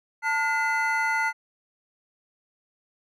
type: tone cluster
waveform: triangle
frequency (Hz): 888 / 1433 / 2038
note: A5 / F6 / C7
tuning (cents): +16 / +44 / -46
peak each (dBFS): -25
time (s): 0.22-1.33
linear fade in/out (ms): 50
effects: none